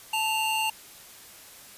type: tone pair together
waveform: square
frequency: 880 / 2789 Hz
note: A5 / F7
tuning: 0 / -3 cents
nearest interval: octave + minor sixth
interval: 1997 cents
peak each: -28 dBFS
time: 0.13-0.7 s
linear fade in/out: 5 ms
effects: white hiss -48 dBFS RMS until 1.77 s + resampled to 32000 Hz